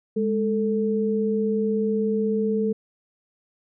sine tone pair together, 207.7 / 441.9 Hz, G#3 / A4, 0 / +7 cents, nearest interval octave + minor second, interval 1307 cents, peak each -23 dBFS, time 0.16-2.73 s, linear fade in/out 10 ms, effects none

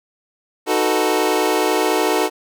25% pulse chord, B dominant seventh, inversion first, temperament equal, 311.1 / 370 / 440 / 493.9 Hz, D#4 / F#4 / A4 / B4, 0 / 0 / 0 / 0 cents, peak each -18 / -17 / -16 / -21 dBFS, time 0.66-2.3 s, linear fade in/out 50 ms, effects none

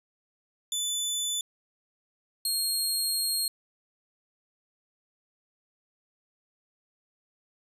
20% pulse tone pair in turn, 3499 / 4252 Hz, A7 / C8, -10 / +27 cents, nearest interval minor third, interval 337 cents, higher second, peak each -22 / -20 dBFS, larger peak second, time 0.72-1.41 / 2.45-3.48 s, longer second, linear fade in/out 2 ms, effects resampled to 32000 Hz

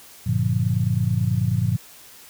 sine chord, G minor seventh, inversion none, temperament just, 98 / 117.6 / 147 / 176.4 Hz, G2 / Bb2 / D3 / F3, 0 / +16 / +2 / +18 cents, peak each -24 / -21 / -27 / -26 dBFS, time 0.26-1.77 s, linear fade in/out 10 ms, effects white hiss -46 dBFS RMS until 2.29 s

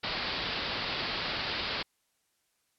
white low-pass noise, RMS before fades -34 dBFS, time 0.03-1.83 s, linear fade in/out 10 ms, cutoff 4900 Hz, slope 96 dB/octave, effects white hiss -75 dBFS RMS until 2.78 s + low-pass 12000 Hz 12 dB/octave

